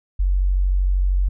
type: tone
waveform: sine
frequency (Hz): 46.51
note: F#1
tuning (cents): +10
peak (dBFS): -15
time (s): 0.19-1.29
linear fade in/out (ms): 10
effects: none